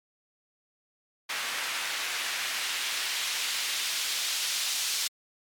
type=noise with band-pass filter sweep; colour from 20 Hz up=white; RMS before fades=-31 dBFS; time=1.29-5.08 s; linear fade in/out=10 ms; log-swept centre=1800 to 4400 Hz; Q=0.92; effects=MP3 96 kbps